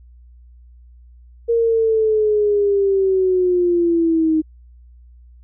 sine linear sweep, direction down, 467.3 to 311.6 Hz, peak -13 dBFS, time 1.48-4.42 s, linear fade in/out 20 ms, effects added 60 Hz sine -42 dBFS peak until 5.43 s

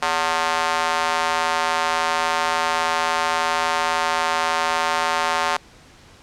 square tone with high-pass filter, 81.8 Hz, E2, 13 cents flat, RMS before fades -21 dBFS, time 0.02-5.57 s, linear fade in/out 5 ms, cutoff 900 Hz, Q 1.7, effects pink hiss -48 dBFS RMS until 6.22 s + low-pass 7000 Hz 12 dB/octave

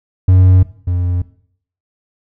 triangle tone pair in turn, 92.5 / 88.99 Hz, F#2 / F2, 0 / +33 cents, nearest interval minor second, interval 67 cents, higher first, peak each -3 / -11 dBFS, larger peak first, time 0.28-0.63 / 0.87-1.22 s, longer neither, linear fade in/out 5 ms, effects noise-tail reverb RT60 0.6 s tail -17 dB re dry

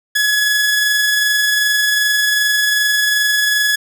sawtooth tone with amplitude modulation, 1692 Hz, G#6, 32 cents sharp, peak -8 dBFS, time 0.15-3.76 s, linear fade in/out 10 ms, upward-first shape sine, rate 22.6 Hz, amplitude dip 25%, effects none

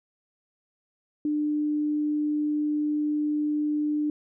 sine tone, 299 Hz, D4, 31 cents sharp, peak -23 dBFS, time 1.25-4.1 s, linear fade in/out 2 ms, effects none

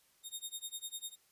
15% pulse tone with tremolo, 3700 Hz, A#7, 14 cents flat, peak -31 dBFS, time 0.23-1.16 s, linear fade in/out 50 ms, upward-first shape sine, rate 10 Hz, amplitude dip 95%, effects white hiss -70 dBFS RMS until 1.31 s + resampled to 32000 Hz

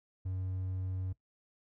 triangle tone, 93.4 Hz, F#2, 17 cents sharp, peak -32 dBFS, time 0.25-1.13 s, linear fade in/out 10 ms, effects noise-tail reverb RT60 0.1 s tail -18 dB re dry

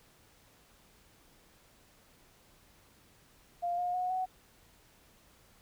sine tone with pitch steps, 698.5 / 713.6 / 729 / 744.8 Hz, F5 / F5 / F#5 / F#5, 0 / +37 / -26 / +11 cents, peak -30 dBFS, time 3.62-4.26 s, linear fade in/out 20 ms, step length 160 ms, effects pink hiss -63 dBFS RMS until 5.61 s

